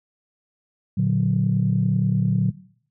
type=chord; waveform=sine; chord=Bb augmented; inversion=none; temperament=equal; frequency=116.54 / 146.83 / 185 Hz; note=Bb2 / D3 / F#3; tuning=0 / 0 / 0 cents; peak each=-22 / -22 / -20 dBFS; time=0.97-2.51 s; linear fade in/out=10 ms; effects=noise-tail reverb RT60 0.6 s tail -19 dB re dry + tanh soft clip ceiling -9 dBFS